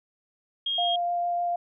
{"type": "tone", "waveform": "sine", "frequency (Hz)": 3248, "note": "G#7", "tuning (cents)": -39, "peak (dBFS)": -25, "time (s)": [0.66, 0.96], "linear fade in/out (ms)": 5}
{"type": "tone with vibrato", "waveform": "sine", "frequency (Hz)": 698.5, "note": "F5", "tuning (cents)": 0, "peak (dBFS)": -24, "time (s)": [0.78, 1.56], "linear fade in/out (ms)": 5, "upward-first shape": "triangle", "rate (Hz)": 6.6, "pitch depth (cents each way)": 8}
{"effects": []}